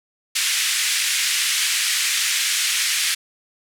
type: band-pass noise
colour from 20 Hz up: pink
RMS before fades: -21 dBFS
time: 0.35-3.15 s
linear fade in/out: 10 ms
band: 1900 to 11000 Hz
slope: 24 dB/octave
effects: none